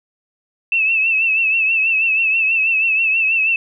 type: tone with vibrato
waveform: sine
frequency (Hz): 2637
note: E7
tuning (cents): 0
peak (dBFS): -13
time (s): 0.72-3.56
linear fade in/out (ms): 2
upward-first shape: triangle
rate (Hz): 6.2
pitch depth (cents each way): 69
effects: none